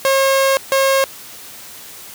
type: tone pair in turn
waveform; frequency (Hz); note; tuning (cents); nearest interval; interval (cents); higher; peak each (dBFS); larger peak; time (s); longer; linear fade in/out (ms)
sawtooth; 540 / 540; C#5 / C#5; -45 / -45; unison; 0; neither; -8; neither; 0.05-0.57 / 0.72-1.04; first; 0
effects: white hiss -36 dBFS RMS until 2.14 s + high-pass 60 Hz 12 dB/octave